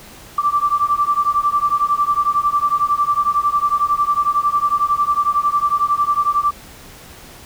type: beating tone pair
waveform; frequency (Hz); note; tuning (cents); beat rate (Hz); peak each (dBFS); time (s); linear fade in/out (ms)
sine; 1165 / 1176; D6 / D6; -14 / +2; 11; -17; 0.38-6.51; 5
effects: pink hiss -40 dBFS RMS until 7.45 s